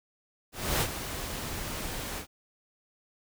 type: noise with ADSR envelope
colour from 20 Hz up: pink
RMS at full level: -26 dBFS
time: 0.52-2.27 s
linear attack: 290 ms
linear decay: 63 ms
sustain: -10 dB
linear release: 93 ms
effects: none